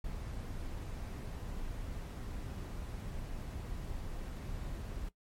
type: noise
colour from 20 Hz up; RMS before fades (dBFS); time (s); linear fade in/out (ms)
brown; -41; 0.04-5.09; 5
effects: noise-tail reverb RT60 0.1 s tail -17 dB re dry + MP3 64 kbps